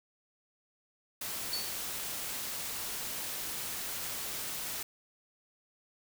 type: noise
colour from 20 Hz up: white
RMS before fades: -38 dBFS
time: 1.21-4.83 s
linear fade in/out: 5 ms
type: tone with exponential decay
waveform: sine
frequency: 4465 Hz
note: C#8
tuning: 12 cents sharp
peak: -30 dBFS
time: 1.53-1.86 s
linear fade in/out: 2 ms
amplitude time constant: 71 ms
effects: none